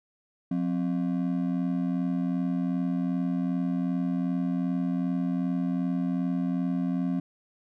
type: ring-modulated tone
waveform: triangle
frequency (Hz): 221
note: A3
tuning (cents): +8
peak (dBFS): -20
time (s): 0.51-7.2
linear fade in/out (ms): 5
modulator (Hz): 41.3
effects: none